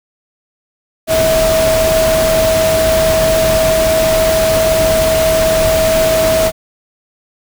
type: tone in noise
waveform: sine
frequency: 643 Hz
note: E5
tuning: 43 cents flat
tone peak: -10 dBFS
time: 1.07-6.52 s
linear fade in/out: 50 ms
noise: pink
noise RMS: -17 dBFS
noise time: 1.07-6.52 s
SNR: +4 dB
effects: none